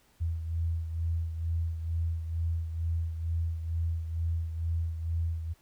sine beating tone pair, 82.41 / 84.61 Hz, E2 / E2, 0 / +46 cents, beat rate 2.2 Hz, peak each -29 / -37 dBFS, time 0.2-5.54 s, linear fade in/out 20 ms, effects pink hiss -65 dBFS RMS until 5.61 s

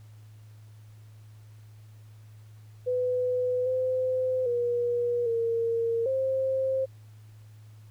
sine tone with pitch steps, 500 / 513 / 480.6 / 460.8 / 529 Hz, B4 / C5 / B4 / A#4 / C5, +21 / -34 / -47 / -20 / +19 cents, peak -24 dBFS, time 2.86-6.86 s, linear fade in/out 20 ms, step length 800 ms, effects added 107 Hz sine -47 dBFS peak until 7.9 s + pink hiss -64 dBFS RMS until 7.9 s

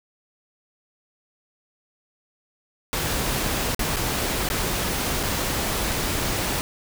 pink noise with dropouts, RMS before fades -25 dBFS, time 2.93-6.61 s, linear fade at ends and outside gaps 0 ms, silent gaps 3.747-3.793 / 3.961-3.967 / 4.488-4.501 / 5.23-5.234 s, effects none

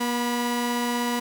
sawtooth tone pair together, 240.2 / 977 Hz, B3 / B5, -48 / -19 cents, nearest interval 2 octaves, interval 2429 cents, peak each -21 / -25 dBFS, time 0-1.2 s, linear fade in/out 10 ms, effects 9-bit

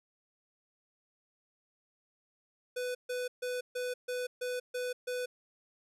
square tone bursts, 497.5 Hz, B4, 13 cents sharp, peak -34 dBFS, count 8, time 2.76-5.26 s, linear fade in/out 10 ms, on 190 ms, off 140 ms, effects resampled to 32000 Hz

